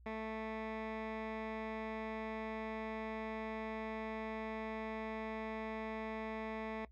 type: tone with low-pass filter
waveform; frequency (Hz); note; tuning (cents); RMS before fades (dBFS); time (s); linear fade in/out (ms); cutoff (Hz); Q
15% pulse; 220; A3; 0; -42; 0.06-6.85; 2; 2100; 1.4
effects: noise-tail reverb RT60 0.1 s tail -19 dB re dry + added 60 Hz sine -57 dBFS peak until 6.91 s